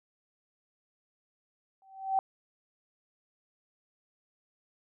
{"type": "tone with exponential growth", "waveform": "sine", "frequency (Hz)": 771, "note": "G5", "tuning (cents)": -29, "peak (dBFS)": -21, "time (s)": [1.82, 2.19], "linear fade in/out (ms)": 1, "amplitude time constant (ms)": 80, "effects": []}